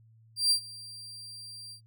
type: tone with ADSR envelope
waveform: 35% pulse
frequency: 4720 Hz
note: D8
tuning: 8 cents sharp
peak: -19 dBFS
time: 0.36-1.81 s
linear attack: 150 ms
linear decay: 88 ms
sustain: -22 dB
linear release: 91 ms
effects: noise-tail reverb RT60 0.1 s tail -23 dB re dry + added 112 Hz sine -56 dBFS peak until 1.86 s